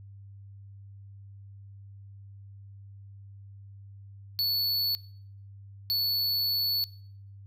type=tone bursts at uneven times; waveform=square; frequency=4435 Hz; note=C#8; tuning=in tune; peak=-25 dBFS; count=2; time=4.39-4.95 / 5.9-6.84 s; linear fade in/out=0 ms; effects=noise-tail reverb RT60 0.6 s tail -22 dB re dry + added 99 Hz sine -45 dBFS peak until 7.46 s